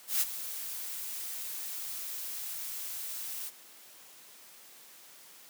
blue noise with ADSR envelope, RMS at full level -26 dBFS, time 0.07-3.51 s, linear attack 140 ms, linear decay 33 ms, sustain -13 dB, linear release 39 ms, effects white hiss -54 dBFS RMS until 5.49 s + high-pass 200 Hz 12 dB/octave

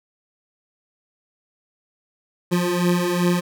25% pulse beating tone pair, 174.7 / 177.3 Hz, F3 / F3, +1 / +26 cents, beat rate 2.6 Hz, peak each -19 / -16 dBFS, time 2.51-3.41 s, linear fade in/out 20 ms, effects none

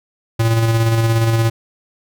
square tone with tremolo, 113.8 Hz, A#2, 41 cents flat, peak -12 dBFS, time 0.39-1.5 s, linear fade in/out 10 ms, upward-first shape square, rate 17 Hz, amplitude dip 30%, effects none

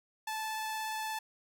sawtooth tone with vibrato, 873 Hz, A5, 14 cents flat, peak -31 dBFS, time 0.27-1.19 s, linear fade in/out 5 ms, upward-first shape triangle, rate 17 Hz, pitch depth 13 cents each way, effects none

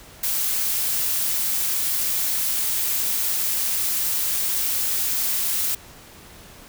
blue noise, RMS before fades -23 dBFS, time 0.23-5.75 s, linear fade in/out 5 ms, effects pink hiss -45 dBFS RMS until 6.68 s

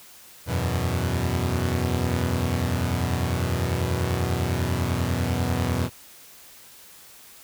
sawtooth chord, E suspended second, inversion none, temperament equal, 82.41 / 92.5 / 123.47 Hz, E2 / F#2 / B2, 0 / 0 / 0 cents, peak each -23 dBFS, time 0.46-5.9 s, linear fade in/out 50 ms, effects white hiss -48 dBFS RMS until 7.43 s

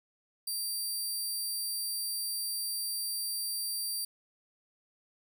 15% pulse tone, 4700 Hz, D8, 1 cent sharp, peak -26 dBFS, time 0.47-4.05 s, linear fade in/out 5 ms, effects none

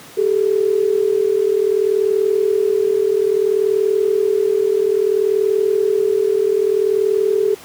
sine tone pair together, 392 / 432.6 Hz, G4 / A4, 0 / -29 cents, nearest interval major second, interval 171 cents, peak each -16 dBFS, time 0.17-7.55 s, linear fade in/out 10 ms, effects pink hiss -39 dBFS RMS until 7.64 s + high-pass 150 Hz 12 dB/octave

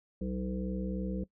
harmonic tone, 63.1 Hz, B1, 38 cents sharp, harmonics 1 / 3 / 5 / 7 / 8, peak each -38 / -34 / -42 / -44 / -43 dBFS, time 0.21-1.24 s, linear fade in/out 5 ms, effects noise-tail reverb RT60 0.1 s tail -19 dB re dry

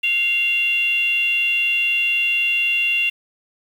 sine tone with frequency modulation, 2764 Hz, F7, 19 cents flat, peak -16 dBFS, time 0.03-3.1 s, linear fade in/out 10 ms, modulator 652 Hz, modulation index 0.4, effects 7-bit

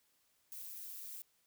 violet noise with amplitude modulation, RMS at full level -44 dBFS, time 0.52-1.22 s, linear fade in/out 0 ms, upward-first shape sine, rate 196 Hz, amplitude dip 80%, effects white hiss -75 dBFS RMS until 1.46 s

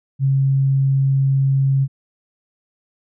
sine tone, 135.9 Hz, C#3, 34 cents flat, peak -13 dBFS, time 0.19-1.88 s, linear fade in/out 50 ms, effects none

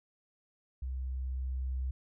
sine tone with level ramp, 64.6 Hz, C2, 21 cents flat, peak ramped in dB -34 to -31 dBFS, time 0.82-1.91 s, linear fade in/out 5 ms, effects none

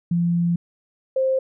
sine tone pair in turn, 171.8 / 526.5 Hz, F3 / C5, -28 / +11 cents, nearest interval octave + perfect fifth, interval 1939 cents, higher second, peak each -17 / -17 dBFS, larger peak neither, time 0.11-0.56 / 1.16-1.39 s, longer first, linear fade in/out 5 ms, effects none

